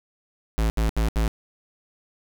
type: tone bursts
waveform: square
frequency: 55 Hz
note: A1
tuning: in tune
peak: -20 dBFS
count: 4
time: 0.58-1.279 s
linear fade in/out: 0 ms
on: 120 ms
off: 73 ms
effects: none